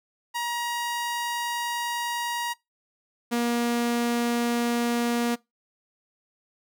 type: tone pair in turn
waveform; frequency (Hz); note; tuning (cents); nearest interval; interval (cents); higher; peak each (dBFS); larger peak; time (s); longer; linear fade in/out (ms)
sawtooth; 950 / 237.5; A#5 / A#3; +33 / +33; 2 octaves; 2400; first; -23 / -19; second; 0.34-2.54 / 3.31-5.36; first; 20
effects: noise-tail reverb RT60 0.2 s tail -23 dB re dry